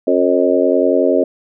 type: harmonic tone with a mistuned harmonic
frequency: 90.6 Hz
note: F#2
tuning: 36 cents flat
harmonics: 3 / 4 / 5 / 6 / 7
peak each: -17 / -17 / -17 / -17 / -17 dBFS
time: 0.07-1.24 s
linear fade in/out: 5 ms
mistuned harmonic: 7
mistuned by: -25 cents
effects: none